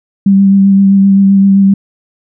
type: tone with vibrato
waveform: sine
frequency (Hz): 196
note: G3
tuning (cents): 0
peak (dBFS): -3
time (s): 0.26-1.74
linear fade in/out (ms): 5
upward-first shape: sine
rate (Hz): 7.7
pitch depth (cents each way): 17
effects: none